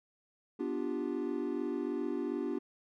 triangle chord, G dominant seventh, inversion first, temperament equal, 246.9 / 293.7 / 349.2 / 392 Hz, B3 / D4 / F4 / G4, 0 / 0 / 0 / 0 cents, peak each -37 / -35 / -36 / -37 dBFS, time 0.59-2.59 s, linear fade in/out 10 ms, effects none

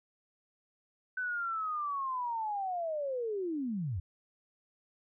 sine linear sweep, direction down, 1519 to 77.8 Hz, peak -32 dBFS, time 1.17-4 s, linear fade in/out 5 ms, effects none

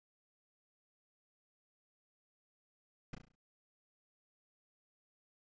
brown noise with echo, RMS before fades -42 dBFS, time 3.13-3.15 s, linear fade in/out 5 ms, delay 34 ms, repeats 6, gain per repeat -6 dB, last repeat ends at 3.354 s, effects resampled to 16000 Hz

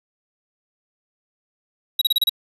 square tone bursts, 3854 Hz, B7, 43 cents flat, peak -15 dBFS, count 6, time 1.99-2.295 s, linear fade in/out 5 ms, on 25 ms, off 31 ms, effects resampled to 32000 Hz

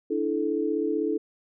sine chord, D suspended second, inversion none, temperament equal with one note detuned, 293.7 / 329.6 / 433.9 Hz, D4 / E4 / A4, 0 / 0 / -24 cents, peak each -29 / -28 / -27 dBFS, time 0.1-1.18 s, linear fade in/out 10 ms, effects none

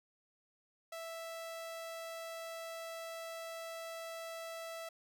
sawtooth tone, 659.3 Hz, E5, in tune, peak -39 dBFS, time 0.92-4.89 s, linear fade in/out 5 ms, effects none

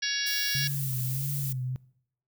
harmonic tone, 560 Hz, C#5, 18 cents sharp, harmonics 3 / 4 / 5 / 6 / 7 / 8 / 9 / 10, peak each -32 / -38 / -37 / -37 / -37 / -36 / -37 / -33 dBFS, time 0.02-0.68 s, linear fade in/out 10 ms
violet noise, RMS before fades -35 dBFS, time 0.26-1.53 s, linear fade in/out 10 ms
sine tone with vibrato, 133.8 Hz, C3, 39 cents sharp, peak -29 dBFS, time 0.55-1.76 s, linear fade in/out 0 ms, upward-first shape sine, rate 1.6 Hz, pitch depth 97 cents each way
effects noise-tail reverb RT60 0.7 s tail -22 dB re dry

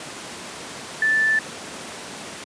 sine tone in noise, 1760 Hz, A6, in tune, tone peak -16 dBFS, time 1.02-1.39 s, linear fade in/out 2 ms, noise pink, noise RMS -34 dBFS, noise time 0-2.44 s, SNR +15 dB, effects high-pass 200 Hz 12 dB/octave + resampled to 22050 Hz

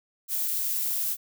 violet noise, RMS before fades -28 dBFS, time 0.28-1.17 s, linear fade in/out 50 ms, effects none

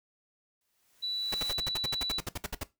white noise with exponential growth, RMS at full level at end -41 dBFS, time 0.61-1.53 s, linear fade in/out 2 ms, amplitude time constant 200 ms
sine tone, 3951 Hz, B7, in tune, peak -30 dBFS, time 1.02-2.2 s, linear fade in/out 20 ms
pink noise bursts, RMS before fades -34 dBFS, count 16, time 1.32-2.635 s, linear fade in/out 5 ms, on 25 ms, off 61 ms
effects noise-tail reverb RT60 0.2 s tail -17 dB re dry

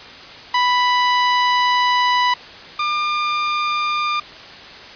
sawtooth tone pair in turn, 989 / 1200.8 Hz, B5 / D6, +2 / +38 cents, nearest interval minor third, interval 336 cents, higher second, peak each -10 / -14 dBFS, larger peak first, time 0.54-2.34 / 2.79-4.2 s, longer first, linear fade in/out 5 ms, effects white hiss -37 dBFS RMS until 4.95 s + resampled to 11025 Hz

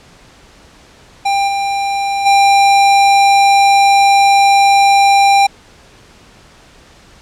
square tone with level steps, 795 Hz, G5, 24 cents sharp, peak -12 / -15 / -7 dBFS, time 1.25-5.47 s, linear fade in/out 10 ms, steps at 1.47 / 2.25 s, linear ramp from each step 20 ms, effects pink hiss -43 dBFS RMS until 7.21 s + low-pass 7000 Hz 12 dB/octave

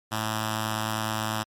5% pulse tone with notch filter, 109.2 Hz, A2, 13 cents flat, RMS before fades -29 dBFS, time 0.11-1.44 s, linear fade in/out 20 ms, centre 440 Hz, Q 0.89, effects MP3 64 kbps

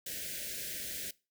white band-stop noise, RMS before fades -40 dBFS, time 0.06-1.11 s, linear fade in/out 5 ms, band 650 to 1500 Hz, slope 96 dB/octave, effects noise-tail reverb RT60 0.3 s tail -22 dB re dry

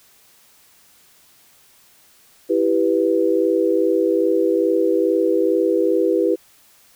sine chord, E minor, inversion none, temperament equal, 329.6 / 392 / 493.9 Hz, E4 / G4 / B4, 0 / 0 / 0 cents, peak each -19 dBFS, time 2.49-6.36 s, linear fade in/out 20 ms, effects white hiss -53 dBFS RMS until 6.95 s

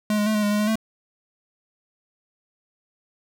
square tone with pitch steps, 211.4 / 207.9 / 216.5 / 210.7 / 206.1 / 208.6 / 210.7 / 220.6 Hz, G#3 / G#3 / A3 / G#3 / G#3 / G#3 / G#3 / A3, +31 / +2 / -28 / +25 / -13 / +8 / +25 / +5 cents, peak -20 dBFS, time 0.1-0.756 s, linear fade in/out 2 ms, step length 82 ms, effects none

